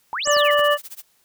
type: exponential two-way sweep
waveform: sine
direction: up then down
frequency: 830.6 to 8030 to 1893 Hz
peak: -23 dBFS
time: 0.13-0.51 s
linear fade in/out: 0 ms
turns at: 0.28 s
type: harmonic tone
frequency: 586 Hz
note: D5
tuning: 4 cents flat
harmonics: 1 / 2 / 3 / 5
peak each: -17 / -20 / -22 / -24 dBFS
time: 0.25-0.78 s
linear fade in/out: 50 ms
type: clicks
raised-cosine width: 0.5 ms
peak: -17 dBFS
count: 3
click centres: 0.274 / 0.367 / 0.593 s
type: noise with tremolo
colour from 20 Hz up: blue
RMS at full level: -35 dBFS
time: 0.31-1.03 s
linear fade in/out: 2 ms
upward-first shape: sine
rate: 15 Hz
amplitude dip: 100%
effects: white hiss -62 dBFS RMS until 1.24 s